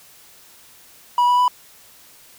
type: tone with pitch steps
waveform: triangle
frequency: 974 / 982.5 / 991 Hz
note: B5 / B5 / B5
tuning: -24 / -9 / +6 cents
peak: -11 dBFS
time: 1.18-1.48 s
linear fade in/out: 2 ms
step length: 100 ms
effects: white hiss -48 dBFS RMS until 2.38 s